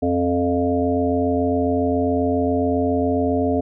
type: harmonic tone with a mistuned harmonic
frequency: 87.31 Hz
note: F2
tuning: in tune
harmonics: 1 / 3 / 5 / 7 / 8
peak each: -26 / -20 / -23 / -25 / -26 dBFS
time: 0.02-3.61 s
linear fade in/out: 10 ms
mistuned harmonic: 3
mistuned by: +24 cents
effects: none